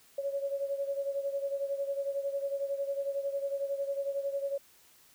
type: beating tone pair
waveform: sine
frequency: 554 / 565 Hz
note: C#5 / C#5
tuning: -1 / +33 cents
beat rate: 11 Hz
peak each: -32 / -37 dBFS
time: 0.18-4.58 s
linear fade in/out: 5 ms
effects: white hiss -61 dBFS RMS until 5.14 s